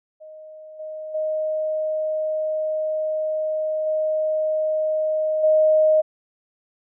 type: tone with level steps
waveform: sine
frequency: 622.3 Hz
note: D#5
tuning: in tune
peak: -38 / -30 / -21 / -19 / -13 dBFS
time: 0.2-6.02 s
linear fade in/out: 20 ms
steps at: 0.79 / 1.14 / 3.86 / 5.43 s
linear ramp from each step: 10 ms
effects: none